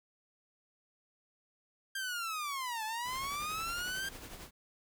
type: linear two-way sweep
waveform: sawtooth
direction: down then up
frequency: 1600 to 856 to 1600 Hz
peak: -32 dBFS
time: 1.95-4.09 s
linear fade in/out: 5 ms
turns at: 2.84 s
type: noise with tremolo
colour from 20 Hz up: pink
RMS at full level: -46 dBFS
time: 3.04-4.51 s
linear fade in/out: 50 ms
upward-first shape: triangle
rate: 11 Hz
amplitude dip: 55%
effects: none